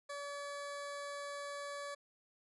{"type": "tone", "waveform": "20% pulse", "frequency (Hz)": 571, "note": "D5", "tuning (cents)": -49, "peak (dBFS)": -37, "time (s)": [0.09, 1.95], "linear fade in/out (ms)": 10, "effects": ["resampled to 24000 Hz"]}